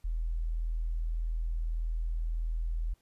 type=tone; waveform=sine; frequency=40.85 Hz; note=E1; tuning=15 cents flat; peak=-29 dBFS; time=0.04-2.94 s; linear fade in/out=10 ms; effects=pink hiss -72 dBFS RMS until 3.01 s + resampled to 32000 Hz